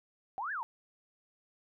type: exponential two-way sweep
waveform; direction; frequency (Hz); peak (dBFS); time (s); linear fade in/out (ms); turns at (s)
sine; up then down; 730 to 1794 to 864; -34; 0.38-0.63; 0; 0.52
effects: none